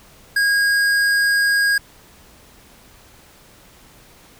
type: tone with tanh clipping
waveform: sine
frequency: 1634 Hz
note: G#6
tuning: 29 cents flat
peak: -16 dBFS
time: 0.36-1.78 s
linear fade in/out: 5 ms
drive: 16 dB
effects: pink hiss -48 dBFS RMS until 4.39 s